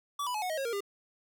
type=tone with pitch steps; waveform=square; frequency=1150 / 989.6 / 851.6 / 732.9 / 630.7 / 542.7 / 467 / 401.9 Hz; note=D6 / B5 / G#5 / F#5 / D#5 / C#5 / A#4 / G4; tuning=-37 / +3 / +43 / -17 / +23 / -37 / +3 / +43 cents; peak=-32 dBFS; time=0.19-0.806 s; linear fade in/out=5 ms; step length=77 ms; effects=none